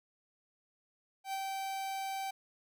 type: tone with ADSR envelope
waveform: 45% pulse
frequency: 776 Hz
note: G5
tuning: 18 cents flat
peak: -34 dBFS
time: 1.24-2.31 s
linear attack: 91 ms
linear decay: 38 ms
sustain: -2 dB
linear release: 8 ms
effects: none